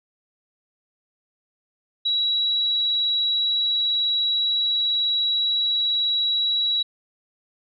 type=tone; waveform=sine; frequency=3893 Hz; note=B7; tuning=26 cents flat; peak=-19 dBFS; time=2.05-6.83 s; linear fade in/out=10 ms; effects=none